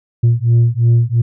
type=beating tone pair; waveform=sine; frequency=116.1 / 119 Hz; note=A#2 / A#2; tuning=-7 / +36 cents; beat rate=2.9 Hz; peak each=-10 dBFS; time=0.23-1.22 s; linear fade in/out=10 ms; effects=tanh soft clip ceiling -6 dBFS